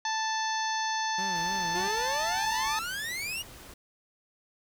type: harmonic tone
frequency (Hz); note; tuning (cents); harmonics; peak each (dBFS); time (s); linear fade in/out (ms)
880; A5; 0; 1 / 2 / 3 / 4 / 5 / 6 / 7; -30 / -34 / -44 / -40 / -39 / -42 / -38; 0.05-2.79; 2
type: tone with vibrato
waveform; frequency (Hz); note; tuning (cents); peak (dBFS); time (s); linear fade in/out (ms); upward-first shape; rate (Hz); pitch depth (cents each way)
sawtooth; 180; F#3; -47; -34; 1.18-1.88; 5; sine; 3.4; 150
type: noise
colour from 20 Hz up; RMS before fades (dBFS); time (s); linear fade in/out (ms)
pink; -48; 1.35-3.74; 5
type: exponential sweep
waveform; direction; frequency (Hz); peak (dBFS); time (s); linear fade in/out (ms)
sawtooth; up; 340 to 2935; -29; 1.74-3.43; 20
effects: none